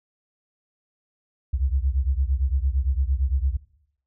sine beating tone pair, 63.7 / 72.5 Hz, C2 / D2, -46 / -22 cents, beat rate 8.8 Hz, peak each -22 / -24 dBFS, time 1.53-3.57 s, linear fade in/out 10 ms, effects noise-tail reverb RT60 0.7 s tail -21 dB re dry

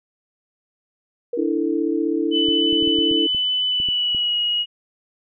sine tone with exponential decay, 477.2 Hz, A#4, 41 cents sharp, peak -20 dBFS, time 1.33-1.77 s, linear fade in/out 5 ms, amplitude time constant 94 ms
sine chord, D suspended second, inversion none, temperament equal with one note detuned, 293.7 / 329.6 / 443.6 Hz, D4 / E4 / A4, 0 / 0 / +14 cents, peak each -23 / -21 / -25 dBFS, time 1.37-3.27 s, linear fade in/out 10 ms
sine tone with pitch glide, 3002 to 2896 Hz, F#7 to F#7, +24 to -38 cents, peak -18 dBFS, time 2.31-4.66 s, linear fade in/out 50 ms, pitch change -62 cents, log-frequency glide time 3.66-4.38 s
clicks, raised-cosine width 3 ms, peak -22 dBFS, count 10, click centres 2.486 / 2.728 / 2.826 / 2.876 / 2.987 / 3.113 / 3.348 / 3.801 / 3.887 / 4.148 s
effects none

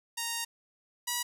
5% pulse tone pair in turn, 930 / 969.1 Hz, A#5 / B5, -4 / -33 cents, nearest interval minor second, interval 71 cents, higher second, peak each -20 / -18 dBFS, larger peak second, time 0.17-0.45 / 1.07-1.23 s, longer first, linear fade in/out 10 ms, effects none

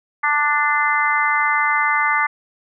harmonic tone, 294.4 Hz, D4, 4 cents sharp, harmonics 3 / 4 / 5 / 6 / 7, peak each -22 / -20 / -24 / -23 / -20 dBFS, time 0.23-2.27 s, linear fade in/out 10 ms, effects none

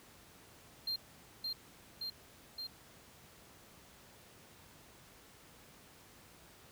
triangle tone with echo, 4186 Hz, C8, in tune, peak -33 dBFS, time 0.87-0.96 s, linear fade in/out 5 ms, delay 570 ms, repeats 3, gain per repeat -2 dB, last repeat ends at 2.67 s, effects pink hiss -59 dBFS RMS until 6.71 s + high-pass 60 Hz 12 dB/octave

